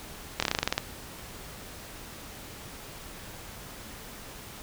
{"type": "slowing click train", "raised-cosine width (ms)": 0.2, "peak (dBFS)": -7, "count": 11, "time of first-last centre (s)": [0.4, 0.78], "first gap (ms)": 25, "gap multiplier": 1.09, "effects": ["pink hiss -44 dBFS RMS until 4.62 s"]}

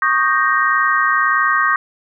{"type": "chord", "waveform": "sine", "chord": "Eb dominant seventh", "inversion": "third", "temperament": "equal with one note detuned", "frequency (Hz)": [1108.7, 1230.2, 1568, 1864.7], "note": ["Db6", "Eb6", "G6", "Bb6"], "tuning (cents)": [0, -20, 0, 0], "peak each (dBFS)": -18, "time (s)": [0.02, 1.76], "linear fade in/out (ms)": 2, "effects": []}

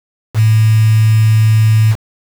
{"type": "tone with quantisation", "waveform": "sine", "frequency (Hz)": 109.7, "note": "A2", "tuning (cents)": -5, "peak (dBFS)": -6, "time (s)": [0.34, 1.96], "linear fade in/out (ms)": 50, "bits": 4, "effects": []}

